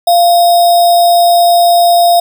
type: tone with sample-and-hold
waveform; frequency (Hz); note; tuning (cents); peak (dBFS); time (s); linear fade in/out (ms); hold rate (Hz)
sine; 693; F5; -14; -4; 0.07-2.2; 5; 4410
effects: none